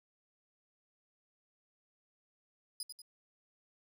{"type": "tone with echo", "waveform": "25% pulse", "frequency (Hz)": 4978, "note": "D#8", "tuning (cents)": 0, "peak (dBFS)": -33, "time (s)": [2.8, 2.83], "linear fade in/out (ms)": 2, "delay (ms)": 94, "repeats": 2, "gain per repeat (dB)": -6, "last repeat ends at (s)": 3.018, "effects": []}